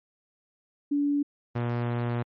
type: tone pair in turn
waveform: sine / sawtooth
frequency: 287.5 / 119.73 Hz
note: D4 / A#2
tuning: -37 / +47 cents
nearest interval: octave + minor third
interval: 1516 cents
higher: first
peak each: -22 dBFS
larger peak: neither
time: 0.91-1.23 / 1.55-2.23 s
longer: second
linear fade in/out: 10 ms
effects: low-pass 2000 Hz 12 dB/octave + MP3 32 kbps